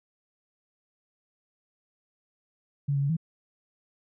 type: tone with pitch steps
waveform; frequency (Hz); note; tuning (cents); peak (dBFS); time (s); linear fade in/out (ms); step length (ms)
sine; 141.8 / 139.4 / 140.8 / 162.9; C#3 / C#3 / C#3 / E3; +40 / +10 / +27 / -20; -23; 2.88-3.168; 10; 72
effects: none